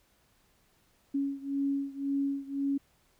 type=beating tone pair; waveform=sine; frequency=277.2 / 279.1 Hz; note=C#4 / C#4; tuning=0 / +12 cents; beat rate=1.9 Hz; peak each=-31 / -33 dBFS; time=1.14-2.78 s; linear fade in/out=10 ms; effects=pink hiss -68 dBFS RMS until 3.19 s